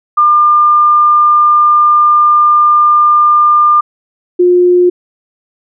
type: tone pair in turn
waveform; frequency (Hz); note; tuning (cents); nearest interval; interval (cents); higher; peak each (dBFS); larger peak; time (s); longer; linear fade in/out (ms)
sine; 1200 / 356.8; D6 / F4; +37 / +37; octave + major sixth; 2100; first; -4; neither; 0.17-3.81 / 4.39-4.9; first; 10
effects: none